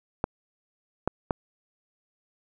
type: clicks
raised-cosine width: 1 ms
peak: -10 dBFS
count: 3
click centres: 0.241 / 1.076 / 1.308 s
effects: none